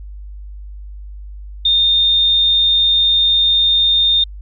sine tone, 3644 Hz, A#7, 40 cents flat, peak -10 dBFS, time 1.65-4.24 s, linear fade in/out 5 ms, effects added 50 Hz sine -29 dBFS peak until 4.41 s

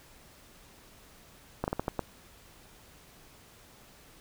slowing click train, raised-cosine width 1 ms, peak -15 dBFS, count 6, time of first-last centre 1.64-1.993 s, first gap 39 ms, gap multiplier 1.3, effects pink hiss -56 dBFS RMS until 4.2 s

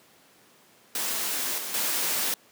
white noise with level steps, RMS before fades -29 / -34 / -27 dBFS, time 0.95-2.34 s, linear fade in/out 2 ms, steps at 1.58 / 1.74 s, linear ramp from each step 2 ms, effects pink hiss -57 dBFS RMS until 2.51 s + high-pass 200 Hz 12 dB/octave

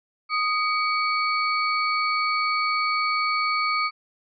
sine tone cluster, 1243 / 2260 / 4448 Hz, D#6 / C#7 / C#8, -2 / +33 / +5 cents, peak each -23 / -26 / -30 dBFS, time 0.29-3.91 s, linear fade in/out 50 ms, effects none

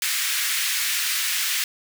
pink high-pass noise, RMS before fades -24 dBFS, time 0.02-1.64 s, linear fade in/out 2 ms, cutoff 1700 Hz, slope 24 dB/octave, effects none

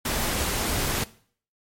pink noise, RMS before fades -26 dBFS, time 0.05-1.04 s, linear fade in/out 5 ms, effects noise-tail reverb RT60 0.5 s tail -18 dB re dry + MP3 64 kbps

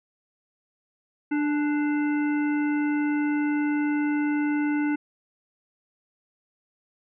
harmonic tone with a mistuned harmonic, 295.8 Hz, D4, 13 cents sharp, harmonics 1 / 3 / 5 / 7 / 9, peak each -22 / -36 / -35 / -38 / -44 dBFS, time 1.31-4.96 s, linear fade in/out 10 ms, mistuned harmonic 3, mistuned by -42 cents, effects none

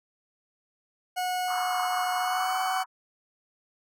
40% pulse tone with pitch glide, 730 to 750.5 Hz, F#5 to F#5, -24 to +24 cents, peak -26 dBFS, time 1.16-2.84 s, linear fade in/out 20 ms, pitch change +48 cents, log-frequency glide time 2.17-2.57 s
white band-pass noise, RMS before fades -33 dBFS, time 1.47-2.86 s, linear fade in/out 50 ms, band 1000 to 1300 Hz, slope 48 dB/octave
effects none

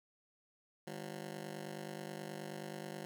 15% pulse ring-modulated tone, 180 Hz, F#3, 47 cents flat, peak -34 dBFS, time 0.87-3.05 s, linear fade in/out 0 ms, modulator 24.7 Hz, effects none

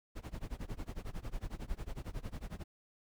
brown noise with tremolo, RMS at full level -38 dBFS, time 0.15-2.64 s, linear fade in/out 20 ms, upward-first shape sine, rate 11 Hz, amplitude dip 95%, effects none

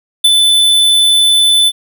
square tone with ADSR envelope, 3509 Hz, A7, 5 cents flat, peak -4 dBFS, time 0.24-1.72 s, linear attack 8 ms, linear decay 37 ms, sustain -3 dB, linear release 45 ms, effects none

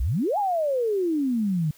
sine exponential two-way sweep, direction up then down, 51.91 to 855 to 146.9 Hz, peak -21 dBFS, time 0-1.71 s, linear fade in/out 5 ms, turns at 0.38 s, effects white hiss -55 dBFS RMS until 1.77 s

